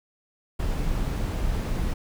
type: noise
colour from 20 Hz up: brown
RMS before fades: -26 dBFS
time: 0.59-1.94 s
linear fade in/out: 10 ms
effects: none

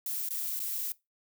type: noise with dropouts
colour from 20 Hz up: violet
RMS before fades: -34 dBFS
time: 0.06-0.92 s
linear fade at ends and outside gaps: 2 ms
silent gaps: 0.289-0.306 / 0.594-0.6 s
effects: noise-tail reverb RT60 0.2 s tail -20 dB re dry

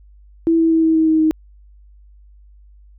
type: tone with pitch steps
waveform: sine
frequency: 329.6 / 326.9 / 324.3 / 321.7 / 319.1 / 316.5 / 314 Hz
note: E4 / E4 / E4 / E4 / D#4 / D#4 / D#4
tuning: 0 / -14 / -28 / -42 / +44 / +30 / +16 cents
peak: -11 dBFS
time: 0.47-1.31 s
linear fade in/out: 0 ms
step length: 120 ms
effects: added 50 Hz sine -43 dBFS peak until 2.98 s

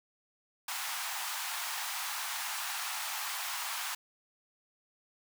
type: high-pass noise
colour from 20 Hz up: pink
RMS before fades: -37 dBFS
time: 0.68-3.95 s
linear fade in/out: 5 ms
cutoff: 780 Hz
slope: 48 dB/octave
effects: none

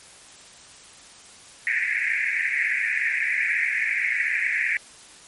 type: band-pass noise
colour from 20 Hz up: pink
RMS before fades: -24 dBFS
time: 1.67-4.77 s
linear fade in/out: 0 ms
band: 1700 to 2400 Hz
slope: 96 dB/octave
effects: white hiss -47 dBFS RMS until 5.27 s + MP3 48 kbps

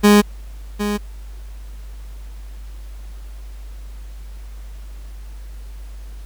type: tone with echo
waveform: 30% pulse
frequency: 206.7 Hz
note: G#3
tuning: 8 cents flat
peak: -5 dBFS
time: 0.03-0.22 s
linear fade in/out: 20 ms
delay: 760 ms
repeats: 1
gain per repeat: -11 dB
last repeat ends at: 0.98 s
effects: added 50 Hz sine -31 dBFS peak until 6.25 s + pink hiss -50 dBFS RMS until 6.25 s

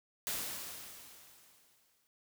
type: noise with exponential decay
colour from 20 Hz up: white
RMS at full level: -36 dBFS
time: 0.27-2.07 s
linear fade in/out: 0 ms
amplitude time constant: 390 ms
effects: none

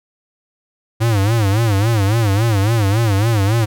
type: tone with vibrato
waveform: square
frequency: 106.6 Hz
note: G#2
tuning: 46 cents sharp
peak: -13 dBFS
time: 1-3.66 s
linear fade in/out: 20 ms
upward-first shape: sine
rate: 3.6 Hz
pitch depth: 170 cents each way
effects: none

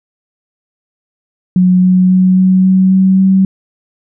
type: tone with pitch steps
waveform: sine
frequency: 182.5 / 183.88 / 185.26 / 186.66 / 188.06 / 189.48 / 190.91 Hz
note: F#3 / F#3 / F#3 / F#3 / F#3 / F#3 / G3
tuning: -24 / -10 / +2 / +15 / +28 / +41 / -46 cents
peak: -5 dBFS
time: 1.56-3.45 s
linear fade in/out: 2 ms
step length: 270 ms
effects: none

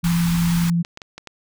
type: tone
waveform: sine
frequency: 170.3 Hz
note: F3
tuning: 43 cents flat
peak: -16 dBFS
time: 0.03-0.83 s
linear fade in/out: 20 ms
type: band-stop noise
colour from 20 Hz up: pink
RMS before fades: -28 dBFS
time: 0.04-0.7 s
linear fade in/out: 2 ms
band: 270 to 820 Hz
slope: 96 dB/octave
type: clicks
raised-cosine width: 0.2 ms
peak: -18 dBFS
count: 6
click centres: 0.67 / 0.849 / 0.974 / 1.018 / 1.18 / 1.273 s
effects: none

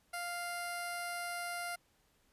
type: tone with notch filter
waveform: 10% pulse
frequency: 698.5 Hz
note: F5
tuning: in tune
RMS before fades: -40 dBFS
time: 0.13-1.76 s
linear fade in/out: 10 ms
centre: 3300 Hz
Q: 1.1
effects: pink hiss -72 dBFS RMS until 2.32 s + resampled to 32000 Hz

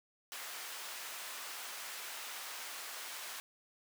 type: high-pass noise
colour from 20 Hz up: pink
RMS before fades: -45 dBFS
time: 0.32-3.4 s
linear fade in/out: 0 ms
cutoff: 1000 Hz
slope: 12 dB/octave
effects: none

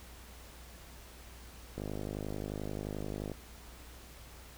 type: click train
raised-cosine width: 2 ms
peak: -25 dBFS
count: 80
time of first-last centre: 1.78-3.317 s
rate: 51.4 Hz
effects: added 60 Hz sine -52 dBFS peak until 4.57 s + pink hiss -54 dBFS RMS until 4.57 s

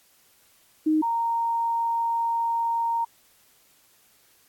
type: tone pair in turn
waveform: sine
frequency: 311.1 / 926.3 Hz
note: D#4 / A#5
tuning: 0 / -11 cents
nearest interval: octave + perfect fifth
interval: 1889 cents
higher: second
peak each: -18 / -22 dBFS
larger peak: first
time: 0.86-1.02 / 1.02-3.05 s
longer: second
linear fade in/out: 10 ms
effects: white hiss -60 dBFS RMS until 4.48 s + AAC 64 kbps

